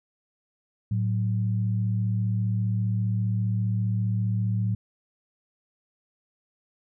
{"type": "tone pair together", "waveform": "sine", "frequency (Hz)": [110, 185], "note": ["A2", "F#3"], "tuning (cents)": [0, 0], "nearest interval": "major sixth", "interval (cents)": 900, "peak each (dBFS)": [-23, -30], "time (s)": [0.91, 4.75], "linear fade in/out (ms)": 5, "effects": []}